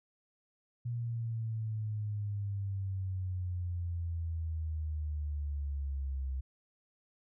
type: exponential sweep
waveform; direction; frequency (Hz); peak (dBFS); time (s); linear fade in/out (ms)
sine; down; 120 to 65.5; -33; 0.85-6.41; 10
effects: none